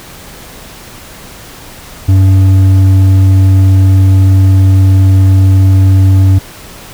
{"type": "tone with hard clipping", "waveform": "sine", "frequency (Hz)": 95.5, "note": "G2", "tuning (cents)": -45, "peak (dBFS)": -4, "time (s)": [2.08, 6.39], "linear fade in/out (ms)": 10, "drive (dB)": 5, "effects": ["pink hiss -31 dBFS RMS until 6.93 s"]}